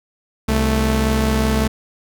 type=tone pair together; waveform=sawtooth; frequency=65.3 / 219.6 Hz; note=C2 / A3; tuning=-3 / -3 cents; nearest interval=octave + major sixth; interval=2100 cents; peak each=-14 dBFS; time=0.48-1.68 s; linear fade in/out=10 ms; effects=none